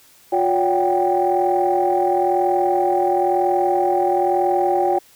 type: tone cluster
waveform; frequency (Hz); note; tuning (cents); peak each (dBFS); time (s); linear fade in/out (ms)
sine; 356.9 / 568 / 750 / 791; F4 / C#5 / F#5 / G5; +38 / +42 / +23 / +15; -19 / -22 / -23 / -18; 0.32-4.99; 10
effects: tanh soft clip ceiling -7 dBFS + white hiss -51 dBFS RMS until 5.15 s